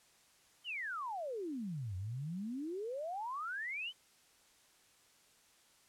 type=exponential two-way sweep; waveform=sine; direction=down then up; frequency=3136 to 88.7 to 3136 Hz; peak=-38 dBFS; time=0.64-3.93 s; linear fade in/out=50 ms; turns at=1.96 s; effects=white hiss -67 dBFS RMS until 5.88 s + low-pass 10000 Hz 12 dB/octave